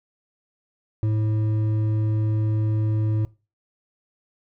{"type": "tone with hard clipping", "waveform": "sine", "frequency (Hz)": 108.1, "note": "A2", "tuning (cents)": -30, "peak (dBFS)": -21, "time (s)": [1.03, 3.25], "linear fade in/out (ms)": 0, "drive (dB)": 7, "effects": ["noise-tail reverb RT60 0.3 s tail -21 dB re dry"]}